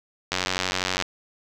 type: click train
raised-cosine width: 0.2 ms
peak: -6 dBFS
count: 66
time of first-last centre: 0.32-1.023 s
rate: 92.4 Hz
effects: none